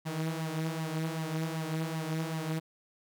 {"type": "tone with flanger", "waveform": "sawtooth", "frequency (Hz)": 160, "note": "D#3", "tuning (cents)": 49, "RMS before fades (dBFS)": -34, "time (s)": [0.05, 2.6], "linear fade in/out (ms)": 20, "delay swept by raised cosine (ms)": [1, 6.8], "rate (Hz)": 2.6, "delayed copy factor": 0.6, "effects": []}